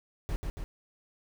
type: noise with echo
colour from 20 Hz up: brown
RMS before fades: -31 dBFS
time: 0.29-0.36 s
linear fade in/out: 0 ms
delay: 140 ms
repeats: 2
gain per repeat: -3 dB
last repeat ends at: 0.64 s
effects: none